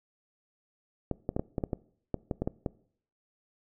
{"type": "clicks", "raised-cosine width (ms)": 2, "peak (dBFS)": -16, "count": 12, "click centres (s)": [1.113, 1.291, 1.365, 1.395, 1.582, 1.638, 1.732, 2.143, 2.312, 2.42, 2.475, 2.662], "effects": ["noise-tail reverb RT60 0.6 s tail -22 dB re dry"]}